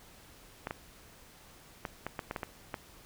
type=clicks; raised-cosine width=0.5 ms; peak=-20 dBFS; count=9; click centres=0.671 / 0.709 / 1.852 / 2.066 / 2.192 / 2.311 / 2.362 / 2.432 / 2.742 s; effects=pink hiss -56 dBFS RMS until 3.05 s